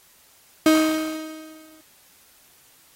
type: tone with exponential decay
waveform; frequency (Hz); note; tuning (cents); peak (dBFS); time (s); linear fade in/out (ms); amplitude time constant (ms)
35% pulse; 314.2; D#4; +17; -10; 0.66-1.81; 2; 250
effects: white hiss -55 dBFS RMS until 2.95 s + AAC 48 kbps